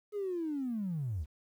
triangle linear sweep, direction down, 424.5 to 64.1 Hz, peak -29 dBFS, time 0.12-1.26 s, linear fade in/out 50 ms, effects tanh soft clip ceiling -30 dBFS + 11-bit

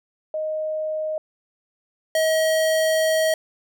sine / square tone pair in turn, 622.3 / 636.1 Hz, D#5 / D#5, 0 / +38 cents, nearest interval unison, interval 38 cents, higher second, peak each -23 / -18 dBFS, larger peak second, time 0.34-1.18 / 2.15-3.34 s, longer second, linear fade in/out 2 ms, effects none

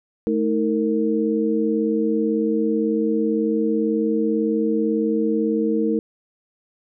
sine tone cluster, 217.9 / 316 / 458.2 Hz, A3 / D#4 / A#4, -17 / +27 / -30 cents, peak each -22 dBFS, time 0.27-5.99 s, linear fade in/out 0 ms, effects none

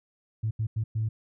sine tone bursts at uneven times, 110 Hz, A2, in tune, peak -24 dBFS, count 4, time 0.43-0.51 / 0.59-0.67 / 0.76-0.84 / 0.95-1.09 s, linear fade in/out 10 ms, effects tanh soft clip ceiling -20 dBFS

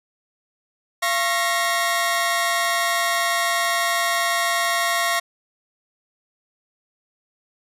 sawtooth tone cluster, 686 / 1093 / 1872 Hz, F5 / C#6 / A#6, -31 / -25 / +7 cents, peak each -20 dBFS, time 1.02-5.2 s, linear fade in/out 10 ms, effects resampled to 32000 Hz

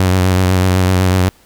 sawtooth tone with vibrato, 92.5 Hz, F#2, in tune, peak -6 dBFS, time 0-1.29 s, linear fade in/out 0 ms, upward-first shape sine, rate 8 Hz, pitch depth 35 cents each way, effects pink hiss -49 dBFS RMS until 1.45 s

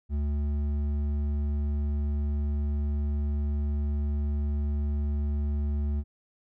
triangle tone with hard clipping, 72.7 Hz, D2, 17 cents flat, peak -27 dBFS, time 0.09-6.04 s, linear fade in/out 50 ms, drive 11 dB, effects none

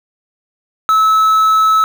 triangle tone with quantisation, 1300 Hz, E6, 24 cents flat, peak -6 dBFS, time 0.89-1.84 s, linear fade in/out 0 ms, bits 5, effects none

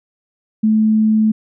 sine tone, 217.3 Hz, A3, 21 cents flat, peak -10 dBFS, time 0.63-1.32 s, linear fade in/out 10 ms, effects none

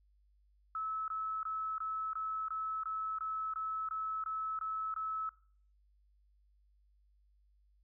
sine tone bursts, 1300 Hz, E6, 24 cents flat, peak -35 dBFS, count 13, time 0.75-5.292 s, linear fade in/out 2 ms, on 330 ms, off 21 ms, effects noise-tail reverb RT60 0.5 s tail -20 dB re dry + added 50 Hz sine -66 dBFS peak until 7.83 s

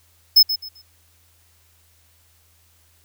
square tone with echo, 5190 Hz, E8, 28 cents flat, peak -8 dBFS, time 0.36-0.43 s, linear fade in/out 10 ms, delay 130 ms, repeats 3, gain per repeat -12 dB, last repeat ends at 0.82 s, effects added 83 Hz sine -59 dBFS peak until 3.04 s + white hiss -59 dBFS RMS until 3.04 s

